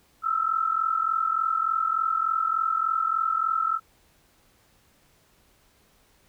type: tone pair together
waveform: sine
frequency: 1295.6 / 1339 Hz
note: E6 / E6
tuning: -30 / +27 cents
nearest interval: minor second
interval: 57 cents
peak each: -25 dBFS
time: 0.22-3.8 s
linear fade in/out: 50 ms
effects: pink hiss -62 dBFS RMS until 6.28 s